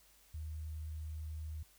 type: tone with sample-and-hold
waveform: sine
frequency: 77.78 Hz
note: D#2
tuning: in tune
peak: -40 dBFS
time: 0.34-1.63 s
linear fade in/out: 5 ms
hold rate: 8820 Hz
effects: added 50 Hz sine -70 dBFS peak until 1.78 s + white hiss -66 dBFS RMS until 1.78 s